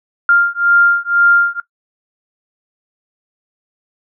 sine beating tone pair, 1396.9 / 1398.9 Hz, F6 / F6, 0 / +2 cents, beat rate 2 Hz, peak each -12 dBFS, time 0.29-1.6 s, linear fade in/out 2 ms, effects noise-tail reverb RT60 0.1 s tail -18 dB re dry

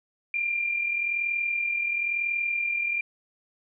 sine tone pair together, 2349 / 2390 Hz, D7 / D7, 0 / +30 cents, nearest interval unison, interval 30 cents, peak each -34 / -25 dBFS, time 0.34-3.01 s, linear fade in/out 2 ms, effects none

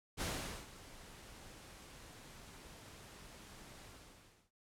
pink noise with ADSR envelope, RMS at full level -38 dBFS, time 0.17-4.51 s, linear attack 40 ms, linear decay 450 ms, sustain -17 dB, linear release 660 ms, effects low-pass 11000 Hz 12 dB/octave

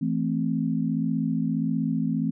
sine chord, A minor, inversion second, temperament equal, 164.81 / 220 / 261.6 Hz, E3 / A3 / C4, 0 / 0 / 0 cents, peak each -27 dBFS, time 0.01-2.31 s, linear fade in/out 10 ms, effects none

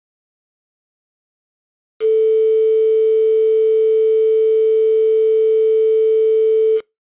sine tone with quantisation, 440.3 Hz, A4, 1 cent sharp, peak -10 dBFS, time 2-6.81 s, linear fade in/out 50 ms, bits 5, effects noise-tail reverb RT60 0.2 s tail -24 dB re dry + resampled to 8000 Hz

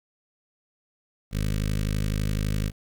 15% pulse tone with notch filter, 51.91 Hz, G#1, in tune, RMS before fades -26 dBFS, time 1.31-2.72 s, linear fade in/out 50 ms, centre 830 Hz, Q 0.53, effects 9-bit

